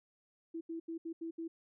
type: tone bursts at uneven times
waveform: sine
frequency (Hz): 329.6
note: E4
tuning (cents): 0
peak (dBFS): -38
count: 6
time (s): 0.54-0.61 / 0.69-0.8 / 0.88-0.98 / 1.05-1.13 / 1.21-1.31 / 1.38-1.48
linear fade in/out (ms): 10
effects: none